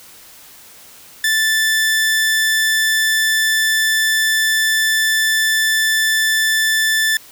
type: tone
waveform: sawtooth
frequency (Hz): 1760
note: A6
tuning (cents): 0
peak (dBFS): -10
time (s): 1.24-7.17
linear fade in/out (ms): 2
effects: white hiss -42 dBFS RMS until 7.31 s